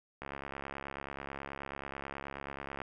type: click train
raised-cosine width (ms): 0.5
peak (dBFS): -25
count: 181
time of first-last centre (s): 0.22-2.817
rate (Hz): 69.3
effects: none